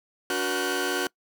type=tone cluster; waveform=sawtooth; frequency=286.7 / 367.6 / 481.8 / 1426 / 1529 Hz; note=D4 / F#4 / B4 / F6 / G6; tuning=-42 / -11 / -43 / +36 / -44 cents; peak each=-29 / -25 / -30 / -31 / -27 dBFS; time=0.3-1.07 s; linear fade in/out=2 ms; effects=noise-tail reverb RT60 0.1 s tail -24 dB re dry